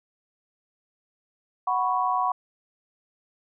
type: chord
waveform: sine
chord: F# suspended fourth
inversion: none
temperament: equal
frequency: 740 / 987.8 / 1108.7 Hz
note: F#5 / B5 / C#6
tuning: 0 / 0 / 0 cents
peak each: -26 / -26 / -26 dBFS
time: 1.67-2.32 s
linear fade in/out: 5 ms
effects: none